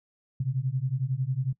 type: beating tone pair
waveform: sine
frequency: 125.3 / 136.3 Hz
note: B2 / C#3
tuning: +25 / -29 cents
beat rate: 11 Hz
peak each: -29 / -28 dBFS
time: 0.4-1.53 s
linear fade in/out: 5 ms
effects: noise-tail reverb RT60 0.1 s tail -21 dB re dry